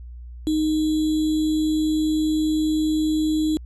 sine tone with sample-and-hold, 310 Hz, D#4, 6 cents flat, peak -18 dBFS, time 0.47-3.57 s, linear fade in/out 0 ms, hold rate 3675 Hz, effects added 60 Hz sine -35 dBFS peak until 3.65 s + low-pass 11000 Hz 12 dB/octave

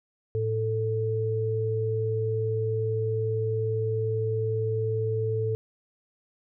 sine tone pair together, 110 / 441.2 Hz, A2 / A4, 0 / +5 cents, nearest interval 2 octaves, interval 2405 cents, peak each -27 dBFS, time 0.35-5.55 s, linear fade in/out 0 ms, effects none

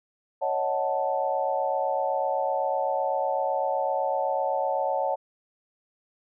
sine chord, D# half-diminished seventh, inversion third, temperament equal, 554.4 / 622.3 / 740 / 880 Hz, C#5 / D#5 / F#5 / A5, 0 / 0 / 0 / 0 cents, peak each -28 / -31 / -29 / -29 dBFS, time 0.41-5.16 s, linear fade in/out 20 ms, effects none

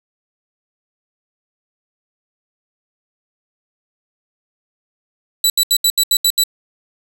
20% pulse tone bursts, 3951 Hz, B7, in tune, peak -5 dBFS, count 8, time 5.44-6.437 s, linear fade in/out 2 ms, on 59 ms, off 75 ms, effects none

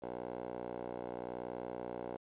10% pulse tone with band-pass filter, 60.8 Hz, B1, 26 cents flat, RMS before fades -43 dBFS, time 0.02-2.17 s, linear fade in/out 10 ms, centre 580 Hz, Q 7.7, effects resampled to 8000 Hz + 12-bit

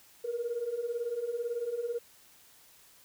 sine beating tone pair, 460.7 / 478.7 Hz, A#4 / A#4, -20 / +46 cents, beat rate 18 Hz, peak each -36 / -32 dBFS, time 0.24-1.99 s, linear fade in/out 10 ms, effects tanh soft clip ceiling -25 dBFS + white hiss -59 dBFS RMS until 3.04 s

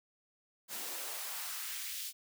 white noise with high-pass filter sweep, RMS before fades -41 dBFS, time 0.68-2.13 s, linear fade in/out 50 ms, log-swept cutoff 240 to 3400 Hz, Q 1.2, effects none

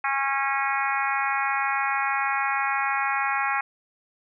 harmonic tone, 273.7 Hz, C#4, 22 cents flat, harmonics 3 / 4 / 5 / 6 / 7 / 8 / 9, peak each -28 / -29 / -30 / -31 / -31 / -32 / -33 dBFS, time 0.04-3.61 s, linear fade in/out 5 ms, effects none

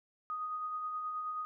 sine tone with tremolo, 1244.5 Hz, D#6, in tune, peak -34 dBFS, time 0.3-1.45 s, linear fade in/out 0 ms, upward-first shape sine, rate 9.4 Hz, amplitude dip 30%, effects none

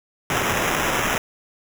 white noise with sample-and-hold, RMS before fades -22 dBFS, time 0.3-1.18 s, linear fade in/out 2 ms, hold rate 4410 Hz, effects none

